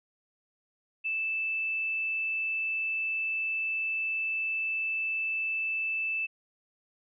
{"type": "tone", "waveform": "sine", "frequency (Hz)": 2637, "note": "E7", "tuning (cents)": 0, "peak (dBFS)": -28, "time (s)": [1.04, 6.27], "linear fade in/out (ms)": 20, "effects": []}